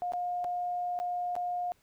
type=tone with dropouts; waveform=sine; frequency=712 Hz; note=F5; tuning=33 cents sharp; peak=-30 dBFS; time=0.02-1.72 s; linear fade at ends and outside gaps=0 ms; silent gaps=0.121-0.135 / 0.443-0.447 / 0.99-1 / 1.354-1.364 s; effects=pink hiss -68 dBFS RMS until 1.82 s